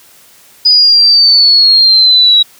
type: exponential sweep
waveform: sine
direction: down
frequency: 4978 to 3857 Hz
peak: -3 dBFS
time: 0.65-2.43 s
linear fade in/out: 10 ms
effects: white hiss -42 dBFS RMS until 2.59 s + high-pass 60 Hz 12 dB/octave